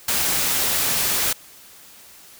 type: noise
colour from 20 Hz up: white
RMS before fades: -21 dBFS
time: 0.08-1.33 s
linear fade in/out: 5 ms
effects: white hiss -46 dBFS RMS until 2.39 s